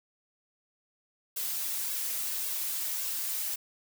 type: noise with flanger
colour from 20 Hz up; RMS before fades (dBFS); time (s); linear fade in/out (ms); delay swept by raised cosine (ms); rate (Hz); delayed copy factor
blue; -33; 1.36-3.56; 10; 1.8 to 5.2; 1.8; +0.8
effects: none